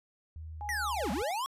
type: tone with pitch glide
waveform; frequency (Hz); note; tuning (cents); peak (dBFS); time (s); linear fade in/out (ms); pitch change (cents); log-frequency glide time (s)
sine; 79.3 to 72.3; D#2 to D2; +33 to -27; -40; 0.36-1.22; 0; -160; 0.54-0.8
type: tone with tremolo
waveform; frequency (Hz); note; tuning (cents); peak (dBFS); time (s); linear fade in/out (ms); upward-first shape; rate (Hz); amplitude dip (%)
sine; 830.6; G#5; 0; -36; 0.61-1.31; 0; sine; 5; 40
type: linear two-way sweep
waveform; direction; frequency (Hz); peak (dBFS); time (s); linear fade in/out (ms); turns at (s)
square; down then up; 2000 to 170 to 1121; -32; 0.69-1.46; 0; 1.11
effects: resampled to 32000 Hz